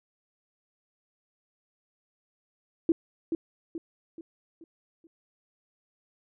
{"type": "tone with echo", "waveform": "sine", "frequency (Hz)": 329.6, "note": "E4", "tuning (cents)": 0, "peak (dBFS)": -18, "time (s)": [2.89, 2.92], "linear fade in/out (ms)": 2, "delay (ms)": 430, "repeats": 5, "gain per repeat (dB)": -7, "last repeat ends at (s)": 5.07, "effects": []}